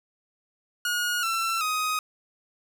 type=tone with pitch steps; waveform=sawtooth; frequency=1440 / 1343.6 / 1253.6 Hz; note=F#6 / E6 / D#6; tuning=-47 / +33 / +13 cents; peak=-21 dBFS; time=0.85-1.99 s; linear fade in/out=2 ms; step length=380 ms; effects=none